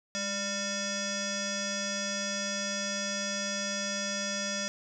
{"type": "tone with frequency modulation", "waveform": "sine", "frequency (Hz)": 2592, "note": "E7", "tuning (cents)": -30, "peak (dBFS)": -30, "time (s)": [0.15, 4.68], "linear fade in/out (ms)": 0, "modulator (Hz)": 796, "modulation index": 4.9, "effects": []}